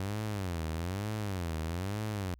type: tone with vibrato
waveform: sawtooth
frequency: 92.5 Hz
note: F#2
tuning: in tune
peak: -29 dBFS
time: 0-2.34 s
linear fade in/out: 0 ms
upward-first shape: sine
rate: 1.1 Hz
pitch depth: 270 cents each way
effects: added 60 Hz sine -54 dBFS peak until 2.39 s